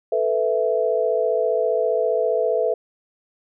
sine chord, A suspended second, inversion none, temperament just, 440 / 495 / 660 Hz, A4 / B4 / E5, 0 / +4 / +2 cents, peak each -22 dBFS, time 0.12-2.74 s, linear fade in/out 5 ms, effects none

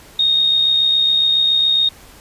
sine tone with amplitude modulation, 3713 Hz, A#7, 8 cents flat, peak -10 dBFS, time 0.19-1.89 s, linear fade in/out 5 ms, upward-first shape sine, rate 67.2 Hz, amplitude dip 40%, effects pink hiss -43 dBFS RMS until 2.2 s + resampled to 32000 Hz

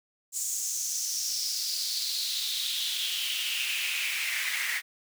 pink noise with high-pass filter sweep, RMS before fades -31 dBFS, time 0.32-4.82 s, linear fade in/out 50 ms, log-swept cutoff 7300 to 1900 Hz, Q 4.6, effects none

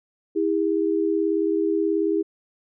sine tone pair together, 325.2 / 403.7 Hz, E4 / G#4, -23 / -49 cents, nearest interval major third, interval 374 cents, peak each -22 dBFS, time 0.35-2.23 s, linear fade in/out 20 ms, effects none

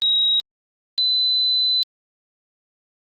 sine tone pair in turn, 3817 / 4018 Hz, A#7 / B7, +40 / +29 cents, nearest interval minor second, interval 89 cents, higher second, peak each -15 / -16 dBFS, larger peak first, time 0.02-0.4 / 0.98-1.83 s, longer second, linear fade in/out 0 ms, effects Opus 24 kbps

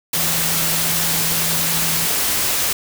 sine tone in noise, 164.81 Hz, E3, in tune, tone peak -28 dBFS, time 0.16-2.06 s, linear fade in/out 5 ms, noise white, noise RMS -19 dBFS, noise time 0.13-2.73 s, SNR -12 dB, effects none

